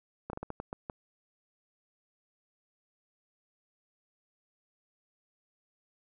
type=slowing click train; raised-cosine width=1 ms; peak=-23 dBFS; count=8; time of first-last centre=0.3-0.898 s; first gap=32 ms; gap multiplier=1.32; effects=none